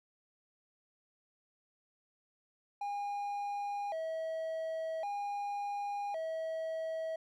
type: tone with vibrato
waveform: triangle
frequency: 724 Hz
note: F#5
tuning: 38 cents flat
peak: -33 dBFS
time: 2.81-7.16 s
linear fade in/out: 5 ms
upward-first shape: square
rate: 0.45 Hz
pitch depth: 200 cents each way
effects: none